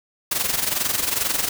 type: noise with amplitude modulation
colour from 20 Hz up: white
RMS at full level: -20 dBFS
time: 0.31-1.49 s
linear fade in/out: 5 ms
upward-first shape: sine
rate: 22.3 Hz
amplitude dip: 70%
effects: none